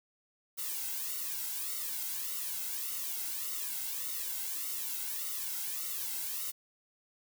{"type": "noise with flanger", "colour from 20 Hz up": "blue", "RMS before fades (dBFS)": -37, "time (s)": [0.57, 6.52], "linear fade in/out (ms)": 20, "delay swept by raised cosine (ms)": [1.2, 1.71], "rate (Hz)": 1.7, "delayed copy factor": -0.95, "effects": []}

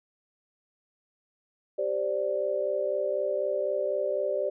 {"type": "chord", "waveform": "sine", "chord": "G suspended fourth", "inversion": "none", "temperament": "equal", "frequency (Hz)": [392, 523.3, 587.3], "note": ["G4", "C5", "D5"], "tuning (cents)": [0, 0, 0], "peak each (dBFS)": [-32, -31, -28], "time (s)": [1.78, 4.5], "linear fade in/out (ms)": 10, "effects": []}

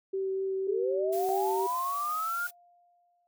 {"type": "tone with vibrato", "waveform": "sine", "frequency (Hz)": 384.2, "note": "G4", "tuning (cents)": -35, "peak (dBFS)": -28, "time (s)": [0.13, 1.67], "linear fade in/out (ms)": 10, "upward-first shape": "triangle", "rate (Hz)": 4.1, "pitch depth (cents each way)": 9}
{"type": "linear sweep", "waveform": "sine", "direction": "up", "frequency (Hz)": [395.5, 1435], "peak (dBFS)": -29, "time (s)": [0.67, 2.47], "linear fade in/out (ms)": 5}
{"type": "noise", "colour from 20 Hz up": "blue", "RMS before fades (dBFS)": -43, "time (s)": [1.12, 2.51], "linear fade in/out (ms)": 10}
{"type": "tone with exponential decay", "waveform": "sine", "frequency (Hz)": 702, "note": "F5", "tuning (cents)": 9, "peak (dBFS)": -31, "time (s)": [1.29, 3.27], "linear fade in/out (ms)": 0, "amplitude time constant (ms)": 430}
{"effects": ["noise-tail reverb RT60 0.1 s tail -23 dB re dry"]}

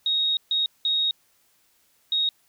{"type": "tone bursts at uneven times", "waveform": "sine", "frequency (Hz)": 3756, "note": "A#7", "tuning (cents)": 12, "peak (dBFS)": -20, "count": 4, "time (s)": [[0.06, 0.37], [0.51, 0.66], [0.85, 1.11], [2.12, 2.29]], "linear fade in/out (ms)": 2, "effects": ["white hiss -64 dBFS RMS until 2.48 s"]}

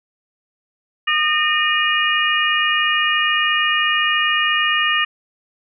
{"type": "harmonic tone with a mistuned harmonic", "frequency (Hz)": 611, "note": "D#5", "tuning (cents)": -32, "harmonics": [2, 3, 4, 5], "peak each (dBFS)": [-21, -19, -22, -20], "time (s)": [1.07, 5.05], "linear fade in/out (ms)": 10, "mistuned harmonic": 5, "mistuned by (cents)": -110, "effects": []}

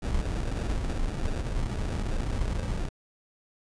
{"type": "noise with sample-and-hold", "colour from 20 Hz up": "brown", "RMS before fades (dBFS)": -29, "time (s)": [0.02, 2.89], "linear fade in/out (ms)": 5, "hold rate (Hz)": 1050, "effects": ["resampled to 22050 Hz"]}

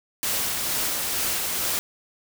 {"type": "noise with tremolo", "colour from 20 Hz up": "white", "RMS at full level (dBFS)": -25, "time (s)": [0.23, 1.79], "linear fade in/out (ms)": 0, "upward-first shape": "sine", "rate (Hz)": 2.2, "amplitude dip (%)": 25, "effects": []}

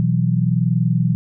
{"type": "chord", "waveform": "sine", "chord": "B suspended fourth", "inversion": "none", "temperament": "equal with one note detuned", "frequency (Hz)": [123.47, 164.24, 185], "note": ["B2", "E3", "F#3"], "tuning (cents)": [0, -6, 0], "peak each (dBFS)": [-18, -18, -21], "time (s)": [0, 1.15], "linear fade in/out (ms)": 0, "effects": []}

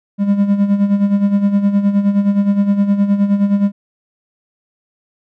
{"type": "tone with tremolo", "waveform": "triangle", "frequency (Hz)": 201.1, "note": "G3", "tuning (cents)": 44, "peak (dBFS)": -6, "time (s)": [0.18, 3.72], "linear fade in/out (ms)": 50, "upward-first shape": "sine", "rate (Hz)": 9.6, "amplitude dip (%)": 65, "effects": []}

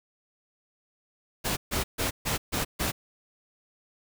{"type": "noise bursts", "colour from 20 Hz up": "pink", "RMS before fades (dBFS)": -28, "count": 6, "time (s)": [1.44, 2.92], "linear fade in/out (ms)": 20, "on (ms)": 130, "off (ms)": 140, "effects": []}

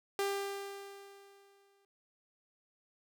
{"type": "tone with exponential decay", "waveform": "sawtooth", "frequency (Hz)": 397.3, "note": "G4", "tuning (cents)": 23, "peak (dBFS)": -27, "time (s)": [0.19, 1.85], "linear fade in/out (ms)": 1, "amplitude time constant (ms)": 360, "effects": []}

